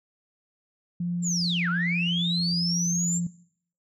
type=tone with pitch glide; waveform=sine; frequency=174.61 to 172.8 Hz; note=F3 to F3; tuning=0 to -18 cents; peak=-25 dBFS; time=1-3.27 s; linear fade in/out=5 ms; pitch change=-18 cents; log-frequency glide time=1.1-2.04 s
type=linear two-way sweep; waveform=sine; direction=down then up; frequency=7500 to 1316 to 7500 Hz; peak=-25 dBFS; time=1.22-3.21 s; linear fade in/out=50 ms; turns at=1.69 s
effects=noise-tail reverb RT60 0.6 s tail -19 dB re dry + tanh soft clip ceiling -15 dBFS